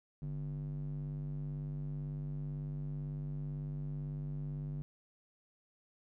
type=tone with band-pass filter; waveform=square; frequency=49 Hz; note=G1; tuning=in tune; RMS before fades=-40 dBFS; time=0.22-4.82 s; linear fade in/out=0 ms; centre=160 Hz; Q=3.4; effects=none